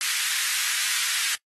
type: high-pass noise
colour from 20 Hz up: pink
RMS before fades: -26 dBFS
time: 0.01-1.35 s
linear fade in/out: 0 ms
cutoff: 1600 Hz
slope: 24 dB/octave
effects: noise-tail reverb RT60 0.1 s tail -24 dB re dry + AAC 32 kbps